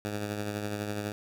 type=tone with tremolo; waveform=10% pulse; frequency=104 Hz; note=G#2; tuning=3 cents sharp; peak=-22 dBFS; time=0.05-1.12 s; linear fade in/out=0 ms; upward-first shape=triangle; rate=12 Hz; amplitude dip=45%; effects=none